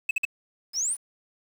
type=tone bursts; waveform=triangle; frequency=2600 Hz; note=E7; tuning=24 cents flat; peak=-19 dBFS; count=3; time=0.09-0.252 s; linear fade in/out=5 ms; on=20 ms; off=51 ms
type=click; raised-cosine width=0.2 ms; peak=-22 dBFS; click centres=0.242 s
type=exponential sweep; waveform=sine; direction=up; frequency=4940 to 10240 Hz; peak=-24 dBFS; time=0.73-0.97 s; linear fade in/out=50 ms
effects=8-bit